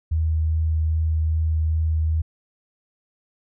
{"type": "tone with vibrato", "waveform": "sine", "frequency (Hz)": 79.4, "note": "D#2", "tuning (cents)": 36, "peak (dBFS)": -18, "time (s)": [0.11, 2.22], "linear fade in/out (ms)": 10, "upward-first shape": "triangle", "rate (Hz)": 2.5, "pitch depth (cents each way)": 12, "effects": []}